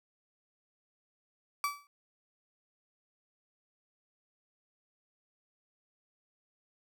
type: tone with exponential decay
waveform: 35% pulse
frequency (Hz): 1153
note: D6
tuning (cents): -32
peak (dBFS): -25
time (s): 1.64-1.87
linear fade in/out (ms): 1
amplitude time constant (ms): 49
effects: none